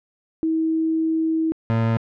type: tone pair in turn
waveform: sine / 30% pulse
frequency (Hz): 321.5 / 113.67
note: E4 / A#2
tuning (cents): -43 / -43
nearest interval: octave + tritone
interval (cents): 1800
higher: first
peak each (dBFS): -18 / -15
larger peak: second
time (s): 0.43-1.52 / 1.7-1.97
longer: first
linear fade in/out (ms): 0
effects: low-pass 2000 Hz 12 dB/octave